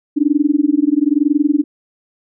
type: tone with amplitude modulation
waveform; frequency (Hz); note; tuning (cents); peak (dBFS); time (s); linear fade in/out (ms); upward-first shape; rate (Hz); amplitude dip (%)
sine; 293.7; D4; 0; -7; 0.16-1.64; 20; sine; 21; 100
effects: none